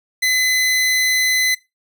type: tone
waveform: sawtooth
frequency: 2025 Hz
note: B6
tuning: 43 cents sharp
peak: -11 dBFS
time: 0.22-1.55 s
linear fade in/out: 10 ms
effects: noise-tail reverb RT60 0.2 s tail -18 dB re dry